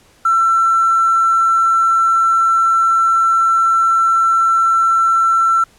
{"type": "tone with hard clipping", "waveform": "triangle", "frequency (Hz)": 1344, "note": "E6", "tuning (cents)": 33, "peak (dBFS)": -10, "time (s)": [0.25, 5.64], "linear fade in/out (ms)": 5, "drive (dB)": 3, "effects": ["pink hiss -50 dBFS RMS until 5.78 s", "low-pass 11000 Hz 12 dB/octave"]}